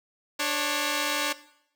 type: tone pair together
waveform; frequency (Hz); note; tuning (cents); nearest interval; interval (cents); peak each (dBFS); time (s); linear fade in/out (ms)
5% pulse; 294.4 / 547.9; D4 / C#5; +4 / -20; major seventh; 1076; -17; 0.39-1.33; 10
effects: noise-tail reverb RT60 0.7 s tail -17 dB re dry